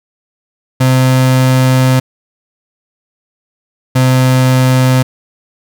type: tone pair in turn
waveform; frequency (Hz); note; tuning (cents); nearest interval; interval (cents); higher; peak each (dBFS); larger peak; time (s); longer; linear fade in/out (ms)
35% pulse; 129.5 / 128.95; C3 / C3; -17 / -25; unison; 8; first; -5; neither; 0.8-2 / 3.95-5.03; first; 10
effects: none